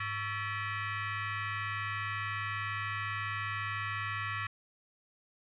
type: tone with frequency modulation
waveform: sine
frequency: 104.6 Hz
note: G#2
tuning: 13 cents sharp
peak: -33 dBFS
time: 0-4.47 s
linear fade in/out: 5 ms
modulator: 613 Hz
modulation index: 3.8
effects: none